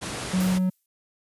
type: low-pass noise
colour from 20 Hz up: pink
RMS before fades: -32 dBFS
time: 0.01-0.59 s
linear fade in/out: 20 ms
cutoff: 11000 Hz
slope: 96 dB/octave
type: tone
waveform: triangle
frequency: 185 Hz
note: F#3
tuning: in tune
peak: -18 dBFS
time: 0.33-0.7 s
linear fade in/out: 10 ms
type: noise with exponential decay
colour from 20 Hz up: violet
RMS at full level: -33 dBFS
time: 0.4-0.86 s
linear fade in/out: 2 ms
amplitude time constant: 100 ms
effects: high-pass 80 Hz 12 dB/octave + resampled to 32000 Hz